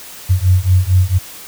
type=beating tone pair; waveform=sine; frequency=90 / 94.4 Hz; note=F#2 / F#2; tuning=-47 / +35 cents; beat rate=4.4 Hz; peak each=-12 dBFS; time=0.29-1.19 s; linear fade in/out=20 ms; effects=white hiss -34 dBFS RMS until 1.47 s